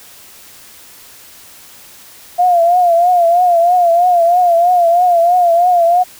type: tone with vibrato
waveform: sine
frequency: 698.5 Hz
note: F5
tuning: in tune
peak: -7 dBFS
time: 2.38-6.04 s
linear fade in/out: 20 ms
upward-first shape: triangle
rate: 3.1 Hz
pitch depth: 85 cents each way
effects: white hiss -39 dBFS RMS until 6.19 s